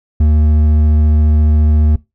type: tone with hard clipping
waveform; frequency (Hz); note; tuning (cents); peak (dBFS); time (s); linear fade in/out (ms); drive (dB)
triangle; 76.2; D#2; -36; -9; 0.2-1.96; 5; 10
effects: noise-tail reverb RT60 0.2 s tail -19 dB re dry